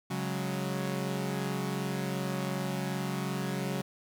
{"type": "chord", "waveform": "sawtooth", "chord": "C# suspended fourth", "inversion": "none", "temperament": "equal", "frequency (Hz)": [138.59, 185, 207.7], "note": ["C#3", "F#3", "G#3"], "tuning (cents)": [0, 0, 0], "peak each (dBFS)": [-31, -30, -35], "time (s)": [0.1, 3.82], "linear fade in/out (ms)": 10, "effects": ["10-bit"]}